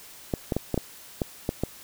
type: clicks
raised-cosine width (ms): 2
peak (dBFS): -11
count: 8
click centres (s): 0.338 / 0.522 / 0.566 / 0.743 / 0.777 / 1.218 / 1.491 / 1.636
effects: white hiss -47 dBFS RMS until 1.83 s